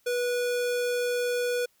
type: tone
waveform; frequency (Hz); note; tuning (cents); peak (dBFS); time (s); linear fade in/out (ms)
square; 488.4; B4; -19; -26; 0.06-1.66; 10
effects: white hiss -67 dBFS RMS until 1.8 s